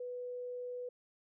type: tone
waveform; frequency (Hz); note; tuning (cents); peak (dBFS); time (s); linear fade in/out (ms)
sine; 493.9; B4; 0; -39; 0-0.89; 5
effects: none